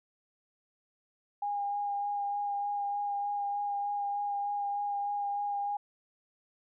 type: tone with vibrato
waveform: sine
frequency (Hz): 813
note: G#5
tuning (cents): -37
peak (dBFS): -30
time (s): 1.42-5.77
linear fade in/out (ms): 5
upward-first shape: sine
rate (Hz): 3.3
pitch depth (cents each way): 13
effects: none